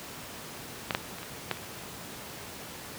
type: clicks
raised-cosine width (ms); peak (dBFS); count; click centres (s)
0.3; -11 / -9 / -24 / -23 / -11 / -25; 6; 0.908 / 0.949 / 1.185 / 1.231 / 1.513 / 1.571
effects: pink hiss -42 dBFS RMS until 2.98 s + high-pass 100 Hz 12 dB/octave